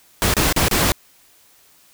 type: noise with dropouts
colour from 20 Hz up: pink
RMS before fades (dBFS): -17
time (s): 0.22-0.92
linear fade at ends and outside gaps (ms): 0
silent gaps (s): 0.339-0.367 / 0.526-0.563 / 0.683-0.712
effects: white hiss -53 dBFS RMS until 1.93 s